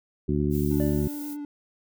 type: harmonic tone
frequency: 73.3 Hz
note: D2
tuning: 3 cents flat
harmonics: 1 / 2 / 3 / 4 / 5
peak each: -29 / -27 / -28 / -29 / -29 dBFS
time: 0.28-1.08 s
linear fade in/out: 10 ms
type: noise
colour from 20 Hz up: violet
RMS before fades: -41 dBFS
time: 0.5-1.37 s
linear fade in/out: 50 ms
type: tone with vibrato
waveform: triangle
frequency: 292.1 Hz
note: D4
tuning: 9 cents flat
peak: -30 dBFS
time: 0.71-1.45 s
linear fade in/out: 2 ms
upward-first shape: square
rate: 9.4 Hz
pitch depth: 13 cents each way
type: tone with exponential decay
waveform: triangle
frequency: 587.3 Hz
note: D5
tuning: in tune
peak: -27 dBFS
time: 0.8-1.4 s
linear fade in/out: 0 ms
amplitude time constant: 130 ms
effects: none